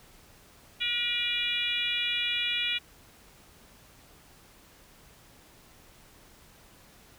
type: harmonic tone with a mistuned harmonic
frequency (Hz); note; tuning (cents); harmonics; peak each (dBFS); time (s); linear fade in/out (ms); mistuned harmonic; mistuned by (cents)
480; B4; -49; 3 / 4 / 5 / 6 / 7 / 8; -41 / -39 / -31 / -32 / -32 / -38; 0.8-2.79; 20; 7; +17
effects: pink hiss -56 dBFS RMS until 7.18 s